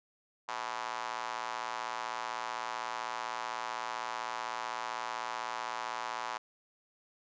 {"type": "tone with high-pass filter", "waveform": "square", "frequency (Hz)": 57.9, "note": "A#1", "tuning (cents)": -11, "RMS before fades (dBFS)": -38, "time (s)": [0.48, 6.38], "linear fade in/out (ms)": 10, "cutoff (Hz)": 950, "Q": 2.8, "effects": ["resampled to 16000 Hz"]}